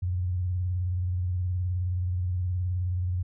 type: tone with vibrato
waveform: sine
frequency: 90.2 Hz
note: F#2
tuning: 44 cents flat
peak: -25 dBFS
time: 0.02-3.23 s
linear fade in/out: 10 ms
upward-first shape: sine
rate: 19 Hz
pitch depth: 69 cents each way
effects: none